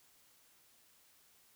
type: silence
effects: white hiss -67 dBFS RMS until 1.55 s